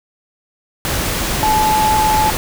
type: tone in noise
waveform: sine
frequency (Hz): 862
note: A5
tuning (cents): -36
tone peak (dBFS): -12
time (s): 1.43-2.3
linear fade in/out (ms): 0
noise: pink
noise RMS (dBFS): -19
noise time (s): 0.85-2.37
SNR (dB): +4
effects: none